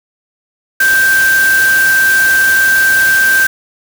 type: tone in noise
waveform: sine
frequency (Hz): 1568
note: G6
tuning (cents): 0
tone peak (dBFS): -7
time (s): 0.8-3.47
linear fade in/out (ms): 5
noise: white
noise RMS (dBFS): -19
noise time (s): 0.8-3.47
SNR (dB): +9
effects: none